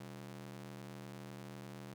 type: ring-modulated tone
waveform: sawtooth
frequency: 160 Hz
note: D#3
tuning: 49 cents sharp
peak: -40 dBFS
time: 0-1.94 s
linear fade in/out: 5 ms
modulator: 35.9 Hz
effects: none